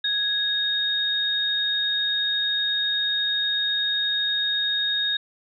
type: tone pair together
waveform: sine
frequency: 1661.2 / 3727 Hz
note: G#6 / A#7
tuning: 0 / -1 cents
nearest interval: octave + major second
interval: 1399 cents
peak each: -28 / -22 dBFS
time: 0.04-5.17 s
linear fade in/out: 5 ms
effects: none